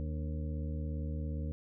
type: harmonic tone with a mistuned harmonic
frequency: 77.4 Hz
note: D#2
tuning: 9 cents flat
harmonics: 1 / 2 / 3 / 4 / 6 / 7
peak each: -35 / -41 / -45 / -47 / -51 / -52 dBFS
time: 0-1.52 s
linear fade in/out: 0 ms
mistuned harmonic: 4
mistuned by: -71 cents
effects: none